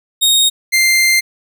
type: tone pair in turn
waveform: sawtooth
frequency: 3729 / 2093 Hz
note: A#7 / C7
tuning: 0 / 0 cents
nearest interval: minor seventh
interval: 1000 cents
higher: first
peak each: -6 dBFS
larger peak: neither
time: 0.21-0.5 / 0.72-1.21 s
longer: second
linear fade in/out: 20 ms
effects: none